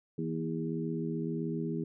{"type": "harmonic tone with a mistuned harmonic", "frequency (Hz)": 81.6, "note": "E2", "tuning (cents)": -17, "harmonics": [2, 3, 4, 5], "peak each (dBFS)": [-35, -37, -38, -39], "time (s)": [0.18, 1.84], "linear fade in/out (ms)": 5, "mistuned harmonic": 3, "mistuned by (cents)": -40, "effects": []}